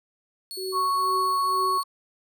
sawtooth tone, 4387 Hz, C#8, 19 cents flat, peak -31 dBFS, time 0.51-1.83 s, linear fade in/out 0 ms
sine tone with tremolo, 377.9 Hz, F#4, 37 cents sharp, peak -28 dBFS, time 0.57-1.78 s, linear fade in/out 5 ms, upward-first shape triangle, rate 2.1 Hz, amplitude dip 100%
sine tone with vibrato, 1108.7 Hz, C#6, in tune, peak -21 dBFS, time 0.72-1.84 s, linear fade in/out 50 ms, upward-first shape triangle, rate 15 Hz, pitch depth 9 cents each way
effects none

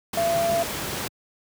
sine tone in noise, 676 Hz, E5, 43 cents sharp, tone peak -20 dBFS, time 0.17-0.63 s, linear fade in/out 5 ms, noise pink, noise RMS -29 dBFS, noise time 0.13-1.08 s, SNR +6 dB, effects high-pass 100 Hz 12 dB/octave

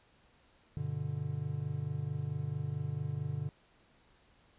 triangle chord, G major, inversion none, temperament just, 98 / 122.5 / 147 Hz, G2 / B2 / D3, 0 / -14 / +2 cents, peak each -39 / -37 / -34 dBFS, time 0.77-3.49 s, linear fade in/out 0 ms, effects pink hiss -66 dBFS RMS until 4.58 s + resampled to 8000 Hz

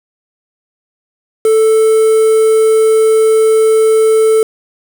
triangle tone with quantisation, 440 Hz, A4, in tune, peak -4 dBFS, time 1.45-4.43 s, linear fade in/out 2 ms, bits 4, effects none

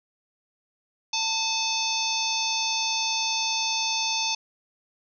harmonic tone with a mistuned harmonic, 890 Hz, A5, 20 cents sharp, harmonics 1 / 3 / 4 / 5 / 6 / 7, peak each -31 / -31 / -31 / -31 / -31 / -31 dBFS, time 1.13-4.35 s, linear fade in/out 5 ms, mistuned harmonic 3, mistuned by -56 cents, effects none

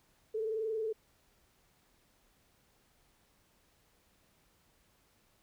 sine tone with frequency modulation, 440 Hz, A4, in tune, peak -32 dBFS, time 0.34-0.93 s, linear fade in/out 10 ms, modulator 21.6 Hz, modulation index 0.61, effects pink hiss -70 dBFS RMS until 5.42 s

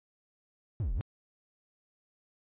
triangle exponential two-way sweep, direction down then up, 130.81 to 34.65 to 130.81 Hz, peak -27 dBFS, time 0.8-1.01 s, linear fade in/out 0 ms, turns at 0.94 s, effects resampled to 8000 Hz

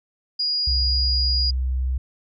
sine tone, 4876 Hz, D#8, 36 cents flat, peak -20 dBFS, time 0.39-1.51 s, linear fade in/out 10 ms
sine tone with pitch glide, 64.6 to 64.19 Hz, C2 to C2, -21 to -32 cents, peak -20 dBFS, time 0.67-1.98 s, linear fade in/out 5 ms, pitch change -11 cents, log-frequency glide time 0.9-1.6 s
effects none

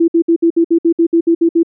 sine tone bursts, 334.3 Hz, E4, 24 cents sharp, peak -7 dBFS, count 12, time 0-1.632 s, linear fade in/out 10 ms, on 81 ms, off 60 ms, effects none

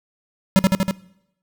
square tone with echo, 191.1 Hz, G3, 44 cents flat, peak -10 dBFS, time 0.56-0.59 s, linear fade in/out 0 ms, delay 80 ms, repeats 4, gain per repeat -2 dB, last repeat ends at 0.91 s, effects noise-tail reverb RT60 0.8 s tail -21 dB re dry

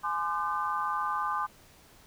sine tone cluster, 840 / 1035 / 1199 / 1525 Hz, G#5 / C6 / D6 / G6, +19 / -19 / +36 / -48 cents, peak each -35 / -33 / -31 / -39 dBFS, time 0.03-1.47 s, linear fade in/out 20 ms, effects pink hiss -57 dBFS RMS until 2.06 s

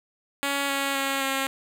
5% pulse tone with pitch steps, 280 / 276.6 / 273.3 / 270 Hz, C#4 / C#4 / C#4 / C#4, +18 / -4 / -24 / -45 cents, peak -13 dBFS, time 0.43-1.47 s, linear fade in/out 0 ms, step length 260 ms, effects none

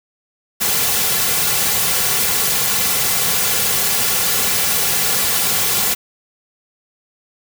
white noise with comb filter, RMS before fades -17 dBFS, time 0.6-5.95 s, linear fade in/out 20 ms, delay 3.2 ms, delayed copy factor -0.7, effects none

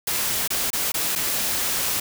white noise with dropouts, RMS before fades -24 dBFS, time 0.07-2 s, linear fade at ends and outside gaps 5 ms, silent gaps 0.477-0.503 / 0.704-0.73 / 0.92-0.941 / 1.154-1.158 s, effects none

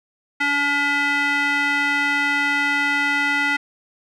square tone with band-pass filter, 285.7 Hz, D4, 48 cents flat, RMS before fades -20 dBFS, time 0.4-3.57 s, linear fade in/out 10 ms, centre 1900 Hz, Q 2.9, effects none

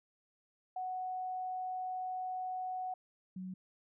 sine tone pair in turn, 741 / 185.75 Hz, F#5 / F#3, +2 / +7 cents, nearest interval 2 octaves, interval 2395 cents, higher first, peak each -36 / -40 dBFS, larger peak first, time 0.76-2.94 / 3.36-3.54 s, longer first, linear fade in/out 5 ms, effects none

